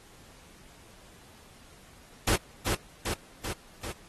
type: noise with echo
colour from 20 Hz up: pink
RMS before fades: -26 dBFS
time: 2.27-2.36 s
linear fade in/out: 5 ms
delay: 390 ms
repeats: 4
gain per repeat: -3 dB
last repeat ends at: 3.92 s
effects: pink hiss -55 dBFS RMS until 4.08 s + AAC 32 kbps